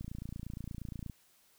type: click train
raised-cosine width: 5 ms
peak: -29 dBFS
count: 32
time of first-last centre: 0.01-1.098 s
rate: 28.5 Hz
effects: white hiss -67 dBFS RMS until 1.58 s